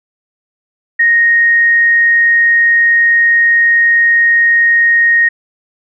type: tone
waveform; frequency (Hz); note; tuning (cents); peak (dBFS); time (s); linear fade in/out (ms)
sine; 1864.7; A#6; 0; -6; 0.99-5.29; 10
effects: none